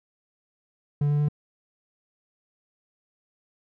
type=tone with pitch steps; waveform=triangle; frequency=145.3 / 146.56 / 147.84 Hz; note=D3 / D3 / D3; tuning=-18 / -3 / +12 cents; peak=-18 dBFS; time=1.01-1.286 s; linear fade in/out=5 ms; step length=92 ms; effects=none